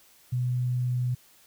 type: tone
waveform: sine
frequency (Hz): 124.5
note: B2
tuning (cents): +14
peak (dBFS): -24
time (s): 0.32-1.15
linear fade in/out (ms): 10
effects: white hiss -58 dBFS RMS until 1.46 s